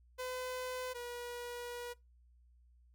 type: tone pair in turn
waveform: sawtooth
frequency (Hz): 507 / 483.1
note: B4 / B4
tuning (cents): +45 / -38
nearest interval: minor second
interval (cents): 83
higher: first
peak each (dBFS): -35 / -38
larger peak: first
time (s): 0.18-0.94 / 0.94-1.94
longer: second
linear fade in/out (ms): 20
effects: noise-tail reverb RT60 0.2 s tail -21 dB re dry + added 60 Hz sine -62 dBFS peak until 2.94 s